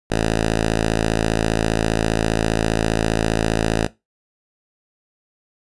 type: tone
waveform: 5% pulse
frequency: 55 Hz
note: A1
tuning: in tune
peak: -6 dBFS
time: 0.1-3.87 s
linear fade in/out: 10 ms
effects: noise-tail reverb RT60 0.2 s tail -18 dB re dry + resampled to 24000 Hz